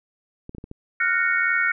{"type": "clicks", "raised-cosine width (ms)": 3, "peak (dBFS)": -23, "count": 5, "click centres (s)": [0.494, 0.549, 0.583, 0.641, 0.714]}
{"type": "chord", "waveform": "sine", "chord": "Gb major seventh", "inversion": "third", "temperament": "equal with one note detuned", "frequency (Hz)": [1396.9, 1480, 1847.5, 2217], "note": ["F6", "Gb6", "Bb6", "Db7"], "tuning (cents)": [0, 0, -16, 0], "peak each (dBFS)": -24, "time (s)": [1, 1.72], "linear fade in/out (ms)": 5}
{"effects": []}